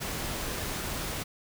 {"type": "noise", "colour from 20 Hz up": "pink", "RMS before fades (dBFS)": -34, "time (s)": [0, 1.24], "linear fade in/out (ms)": 20, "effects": []}